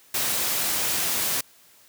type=noise; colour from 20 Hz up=white; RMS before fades=-25 dBFS; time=0.14-1.41 s; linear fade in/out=5 ms; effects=white hiss -55 dBFS RMS until 1.88 s + high-pass 80 Hz 12 dB/octave